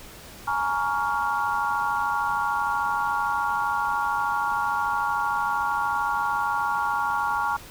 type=chord; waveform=sine; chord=Bb minor seventh; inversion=third; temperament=just; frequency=839.1 / 932.3 / 1118.8 / 1398.5 Hz; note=Ab5 / Bb5 / Db6 / F6; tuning=+18 / 0 / +16 / +2 cents; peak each=-28 dBFS; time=0.47-7.57 s; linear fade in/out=10 ms; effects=pink hiss -44 dBFS RMS until 7.7 s